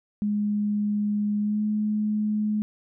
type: tone with pitch glide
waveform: sine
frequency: 207.7 to 211.9 Hz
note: G#3 to G#3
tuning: 0 to +35 cents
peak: -22 dBFS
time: 0.22-2.62 s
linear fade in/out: 0 ms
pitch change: +35 cents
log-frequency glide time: 1.4-1.62 s
effects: none